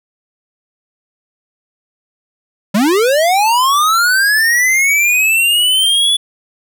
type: linear sweep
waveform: square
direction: up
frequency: 185 to 3454 Hz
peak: -10 dBFS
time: 2.74-6.17 s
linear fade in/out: 10 ms
effects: none